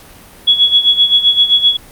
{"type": "tone with tremolo", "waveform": "sine", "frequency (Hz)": 3365, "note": "G#7", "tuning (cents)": 22, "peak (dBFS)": -4, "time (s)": [0.47, 1.77], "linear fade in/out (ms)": 10, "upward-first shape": "sine", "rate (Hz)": 7.7, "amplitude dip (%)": 75, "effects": ["pink hiss -39 dBFS RMS until 1.91 s", "Opus 48 kbps"]}